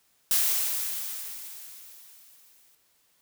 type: noise with exponential decay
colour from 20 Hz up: blue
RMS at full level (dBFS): -22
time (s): 0.31-2.75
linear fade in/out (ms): 1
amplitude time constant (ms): 530
effects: white hiss -67 dBFS RMS until 3.21 s